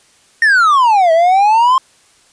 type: exponential two-way sweep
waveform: triangle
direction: down then up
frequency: 1864.7 to 640 to 1064 Hz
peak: -5 dBFS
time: 0.42-1.78 s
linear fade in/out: 2 ms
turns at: 1.12 s
effects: white hiss -50 dBFS RMS until 2.32 s + resampled to 22050 Hz